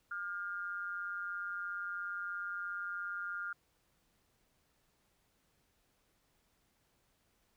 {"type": "tone with amplitude modulation", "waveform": "sine", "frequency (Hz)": 1404, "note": "F6", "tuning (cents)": 9, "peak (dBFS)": -34, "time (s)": [0.11, 3.53], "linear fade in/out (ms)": 5, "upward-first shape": "sine", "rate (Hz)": 183, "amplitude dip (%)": 75, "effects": ["pink hiss -75 dBFS RMS until 7.56 s"]}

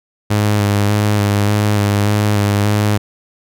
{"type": "tone with vibrato", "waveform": "sawtooth", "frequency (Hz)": 103.3, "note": "G#2", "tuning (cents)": -9, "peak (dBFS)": -8, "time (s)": [0.3, 2.98], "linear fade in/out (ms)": 10, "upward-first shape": "square", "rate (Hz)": 1.7, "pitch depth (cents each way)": 21, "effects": []}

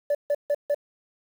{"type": "tone bursts", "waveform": "sine", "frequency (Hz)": 580, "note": "D5", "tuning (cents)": -22, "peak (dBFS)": -18, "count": 4, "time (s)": [0.1, 0.746], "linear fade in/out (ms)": 5, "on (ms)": 49, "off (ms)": 150, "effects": ["tanh soft clip ceiling -18 dBFS", "8-bit"]}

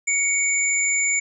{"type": "tone pair together", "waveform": "sine", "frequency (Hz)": [2237, 7102], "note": ["C#7", "A8"], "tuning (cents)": [15, 15], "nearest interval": "octave + minor sixth", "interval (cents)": 2000, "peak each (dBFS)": -21, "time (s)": [0.07, 1.2], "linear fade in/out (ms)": 10, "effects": []}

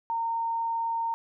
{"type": "tone", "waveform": "sine", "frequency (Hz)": 918, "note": "A#5", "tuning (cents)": -27, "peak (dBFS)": -26, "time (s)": [0.1, 1.14], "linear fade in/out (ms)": 0, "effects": []}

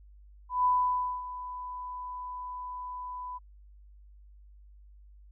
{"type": "tone with ADSR envelope", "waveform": "sine", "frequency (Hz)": 997, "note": "B5", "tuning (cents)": 16, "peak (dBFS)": -21, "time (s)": [0.49, 3.39], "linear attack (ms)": 160, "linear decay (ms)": 570, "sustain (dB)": -15, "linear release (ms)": 24, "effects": ["added 50 Hz sine -51 dBFS peak until 5.31 s"]}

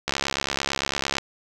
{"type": "click train", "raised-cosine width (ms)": 0.2, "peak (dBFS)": -6, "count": 77, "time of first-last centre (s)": [0.08, 1.183], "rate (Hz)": 68.9, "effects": []}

